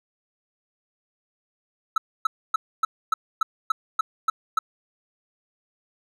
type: tone bursts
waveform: triangle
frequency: 1308 Hz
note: E6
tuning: 14 cents flat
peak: -15 dBFS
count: 10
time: 1.96-4.59 s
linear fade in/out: 5 ms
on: 20 ms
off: 270 ms
effects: none